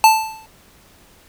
square tone with exponential decay, 880 Hz, A5, in tune, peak -5 dBFS, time 0.04-0.46 s, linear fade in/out 1 ms, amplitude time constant 91 ms, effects pink hiss -50 dBFS RMS until 1.28 s

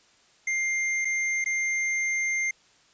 square tone with dropouts, 2100 Hz, C7, 6 cents sharp, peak -25 dBFS, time 0.47-2.51 s, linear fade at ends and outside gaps 5 ms, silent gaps 1.048-1.052 / 1.443-1.459 s, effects white hiss -60 dBFS RMS until 2.93 s + resampled to 16000 Hz

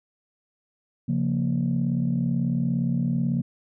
sine chord, Bb minor, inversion first, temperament equal with one note detuned, 136.6 / 174.61 / 233.1 Hz, Db3 / F3 / Bb3, -25 / 0 / 0 cents, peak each -25 dBFS, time 1.08-3.42 s, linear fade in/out 10 ms, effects tanh soft clip ceiling -15 dBFS

